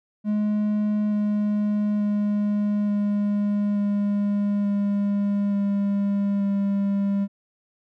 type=tone with pitch steps; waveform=triangle; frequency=210 / 208.4 / 206.9 / 205.3 / 203.8 / 202.3 / 200.7 / 199.25 Hz; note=G#3 / G#3 / G#3 / G#3 / G#3 / G#3 / G3 / G3; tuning=+19 / +6 / -6 / -20 / -32 / -45 / +41 / +28 cents; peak=-18 dBFS; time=0.24-7.28 s; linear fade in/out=50 ms; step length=880 ms; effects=none